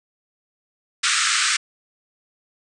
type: band-pass noise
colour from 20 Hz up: pink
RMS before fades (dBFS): -20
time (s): 1.03-1.57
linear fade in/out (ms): 10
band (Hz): 1200 to 9000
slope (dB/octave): 96
effects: none